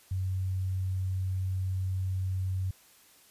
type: tone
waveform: sine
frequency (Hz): 93.7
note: F#2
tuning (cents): +22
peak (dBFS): -28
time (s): 0.11-2.71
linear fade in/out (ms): 5
effects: white hiss -59 dBFS RMS until 3.3 s + resampled to 32000 Hz